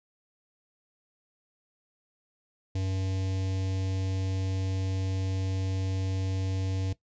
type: tone with notch filter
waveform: square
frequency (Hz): 95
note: F#2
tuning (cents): +46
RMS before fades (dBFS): -30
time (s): 2.75-6.93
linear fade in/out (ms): 5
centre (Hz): 1300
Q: 0.6
effects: noise-tail reverb RT60 0.1 s tail -17 dB re dry + resampled to 16000 Hz